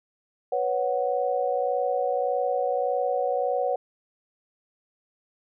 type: chord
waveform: sine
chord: B suspended second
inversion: none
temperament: just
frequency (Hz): 493.9 / 555.6 / 740.8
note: B4 / C#5 / F#5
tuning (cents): 0 / +4 / +2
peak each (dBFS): -27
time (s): 0.52-3.76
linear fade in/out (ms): 5
effects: none